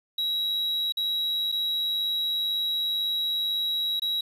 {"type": "tone with dropouts", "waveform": "triangle", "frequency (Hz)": 3866, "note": "B7", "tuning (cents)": -38, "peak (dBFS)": -23, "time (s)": [0.18, 4.21], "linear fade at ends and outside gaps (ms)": 5, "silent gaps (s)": [[0.923, 0.97], [1.518, 1.523], [3.997, 4.019]], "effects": ["resampled to 32000 Hz", "9-bit"]}